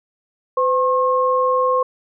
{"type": "tone pair together", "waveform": "sine", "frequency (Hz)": [509, 1076.4], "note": ["C5", "C6"], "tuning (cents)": [-48, 49], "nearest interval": "octave + minor second", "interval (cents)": 1297, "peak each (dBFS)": -17, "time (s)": [0.57, 1.83], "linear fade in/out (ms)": 5, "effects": []}